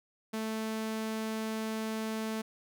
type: tone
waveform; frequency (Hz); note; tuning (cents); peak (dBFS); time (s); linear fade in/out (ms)
sawtooth; 220; A3; 0; -29; 0.33-2.42; 10
effects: none